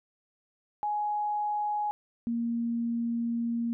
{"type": "tone pair in turn", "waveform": "sine", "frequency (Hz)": [836, 233.7], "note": ["G#5", "A#3"], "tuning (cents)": [11, 5], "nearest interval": "octave + minor seventh", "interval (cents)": 2206, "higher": "first", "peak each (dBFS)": -27, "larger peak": "neither", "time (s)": [[0.83, 1.91], [2.27, 3.73]], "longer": "second", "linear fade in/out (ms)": 0, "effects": []}